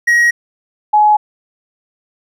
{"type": "tone pair in turn", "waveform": ["triangle", "sine"], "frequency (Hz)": [1895, 844.1], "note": ["A#6", "G#5"], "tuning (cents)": [28, 28], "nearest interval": "octave + major second", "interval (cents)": 1400, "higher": "first", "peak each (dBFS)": -6, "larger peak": "neither", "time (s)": [[0.07, 0.31], [0.93, 1.17]], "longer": "neither", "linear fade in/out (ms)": 10, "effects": []}